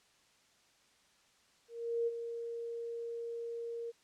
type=tone with ADSR envelope; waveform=sine; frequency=466.2 Hz; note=A#4; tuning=in tune; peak=-29 dBFS; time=1.68-3.92 s; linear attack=390 ms; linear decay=31 ms; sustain=-9 dB; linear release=26 ms; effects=white hiss -68 dBFS RMS until 4.03 s + low-pass 7000 Hz 12 dB/octave

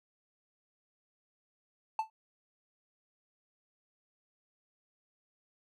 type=tone with exponential decay; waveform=triangle; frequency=880 Hz; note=A5; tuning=in tune; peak=-23 dBFS; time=1.99-2.1 s; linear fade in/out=2 ms; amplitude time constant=22 ms; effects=none

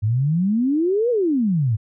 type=exponential two-way sweep; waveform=sine; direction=up then down; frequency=101 to 501 to 101 Hz; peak=-16 dBFS; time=0.02-1.77 s; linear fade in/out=20 ms; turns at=1.1 s; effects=none

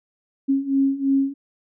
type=beating tone pair; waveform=sine; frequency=270.9 / 273.9 Hz; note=C#4 / C#4; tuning=-40 / -21 cents; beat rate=3 Hz; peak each=-22 / -19 dBFS; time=0.48-1.34 s; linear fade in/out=20 ms; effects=none

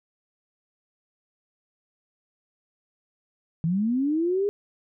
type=linear sweep; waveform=sine; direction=up; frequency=156.3 to 415.3 Hz; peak=-21 dBFS; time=3.64-4.49 s; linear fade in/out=0 ms; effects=none

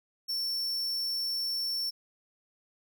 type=tone; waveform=45% pulse; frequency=5430 Hz; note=F8; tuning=50 cents flat; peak=-30 dBFS; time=0.28-1.91 s; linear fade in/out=20 ms; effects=none

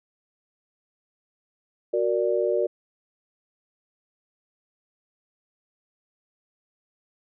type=chord; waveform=sine; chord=Gb augmented; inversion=none; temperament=equal; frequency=370 / 466.2 / 587.3 Hz; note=Gb4 / Bb4 / D5; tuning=0 / 0 / 0 cents; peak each=-25 dBFS; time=1.93-2.67 s; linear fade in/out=10 ms; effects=none

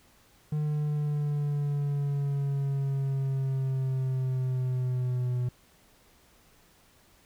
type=exponential sweep; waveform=triangle; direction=down; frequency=151.4 to 123.47 Hz; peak=-24 dBFS; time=0.52-5.49 s; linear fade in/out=5 ms; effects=pink hiss -61 dBFS RMS until 7.25 s

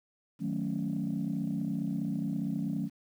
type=chord; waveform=sine; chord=D# half-diminished seventh; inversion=none; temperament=equal; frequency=155.56 / 185 / 220 / 277.2 Hz; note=D#3 / F#3 / A3 / C#4; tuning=0 / 0 / 0 / 0 cents; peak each=-36 / -34 / -34 / -35 dBFS; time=0.39-2.9 s; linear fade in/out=50 ms; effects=tanh soft clip ceiling -23 dBFS + 10-bit

